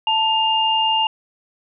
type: tone pair together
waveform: sine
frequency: 885.7 / 2812 Hz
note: A5 / F7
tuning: +11 / +11 cents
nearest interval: octave + minor sixth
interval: 2000 cents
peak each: -18 dBFS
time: 0.07-1.07 s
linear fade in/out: 2 ms
effects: none